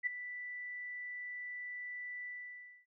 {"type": "tone with ADSR envelope", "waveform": "sine", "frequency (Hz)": 1975.5, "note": "B6", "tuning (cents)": 0, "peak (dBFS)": -28, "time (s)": [0.03, 2.86], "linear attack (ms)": 36, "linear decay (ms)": 9, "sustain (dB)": -13, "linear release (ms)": 610, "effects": []}